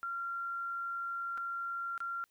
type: tone with dropouts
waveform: sine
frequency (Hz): 1378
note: F6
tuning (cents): -24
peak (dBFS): -35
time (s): 0.03-2.24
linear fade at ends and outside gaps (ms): 0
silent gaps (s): 1.375-1.379 / 1.978-2.004
effects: white hiss -75 dBFS RMS until 2.3 s

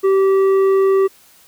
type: tone with tanh clipping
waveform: sine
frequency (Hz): 387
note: G4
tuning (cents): -22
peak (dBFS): -12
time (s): 0.03-1.08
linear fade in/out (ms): 20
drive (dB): 8
effects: white hiss -49 dBFS RMS until 1.47 s

